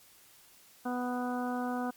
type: harmonic tone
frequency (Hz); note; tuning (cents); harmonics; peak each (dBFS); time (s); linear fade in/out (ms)
247.6; B3; +5; 1 / 2 / 3 / 4 / 5 / 6; -33 / -40 / -37 / -43 / -43 / -44; 0.85-1.91; 10
effects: white hiss -59 dBFS RMS until 1.96 s + MP3 96 kbps